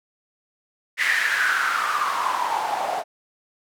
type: noise with band-pass filter sweep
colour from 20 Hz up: white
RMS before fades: -23 dBFS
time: 0.97-3.04 s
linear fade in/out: 50 ms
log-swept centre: 2000 to 690 Hz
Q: 6.9
effects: none